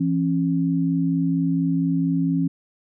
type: tone pair together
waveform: sine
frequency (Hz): 167.97 / 272.3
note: E3 / C#4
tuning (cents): +33 / -31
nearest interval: minor sixth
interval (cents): 836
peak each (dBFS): -21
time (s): 0-2.48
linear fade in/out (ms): 10
effects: none